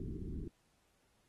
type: low-pass noise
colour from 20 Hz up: pink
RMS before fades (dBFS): -42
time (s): 0-0.48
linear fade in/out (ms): 2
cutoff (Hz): 410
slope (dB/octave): 96
effects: pink hiss -75 dBFS RMS until 1.28 s + AAC 32 kbps